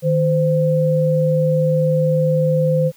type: tone pair together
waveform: sine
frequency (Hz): 155.56 / 516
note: D#3 / C5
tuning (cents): 0 / -24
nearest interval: octave + major sixth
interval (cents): 2076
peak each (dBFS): -16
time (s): 0.02-2.92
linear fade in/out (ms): 50
effects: white hiss -51 dBFS RMS until 2.96 s